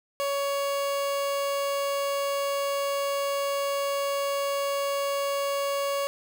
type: tone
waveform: 30% pulse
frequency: 560 Hz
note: C#5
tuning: 18 cents sharp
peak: -23 dBFS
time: 0.2-6.07 s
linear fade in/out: 0 ms
effects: none